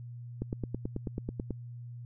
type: click train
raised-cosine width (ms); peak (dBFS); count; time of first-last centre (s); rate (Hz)
3; -20; 11; 0.42-1.507; 9.2
effects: added 120 Hz sine -41 dBFS peak until 2.05 s